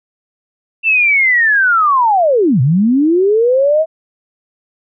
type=linear two-way sweep; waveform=sine; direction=down then up; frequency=2700 to 118.8 to 650 Hz; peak=-8 dBFS; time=0.83-3.86 s; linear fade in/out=50 ms; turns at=2.61 s; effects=none